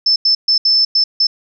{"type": "tone bursts at uneven times", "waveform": "sine", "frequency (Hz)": 5274, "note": "E8", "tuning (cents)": 0, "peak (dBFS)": -9, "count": 6, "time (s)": [[0.06, 0.16], [0.25, 0.35], [0.48, 0.58], [0.65, 0.85], [0.95, 1.04], [1.2, 1.27]], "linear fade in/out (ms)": 5, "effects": []}